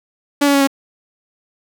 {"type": "tone with pitch steps", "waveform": "sawtooth", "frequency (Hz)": [286.4, 282.3, 278.2, 274.3], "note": ["D4", "C#4", "C#4", "C#4"], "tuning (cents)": [-43, 32, 6, -18], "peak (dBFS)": -7, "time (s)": [0.41, 0.674], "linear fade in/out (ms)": 10, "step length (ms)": 66, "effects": []}